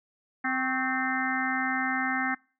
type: harmonic tone with a mistuned harmonic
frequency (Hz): 260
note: C4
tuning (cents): -11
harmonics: 1 / 3 / 4 / 5 / 6 / 7 / 8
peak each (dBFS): -32 / -33 / -39 / -35 / -33 / -31 / -35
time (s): 0.44-2.35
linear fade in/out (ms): 10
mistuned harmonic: 4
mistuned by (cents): +94
effects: noise-tail reverb RT60 0.4 s tail -26 dB re dry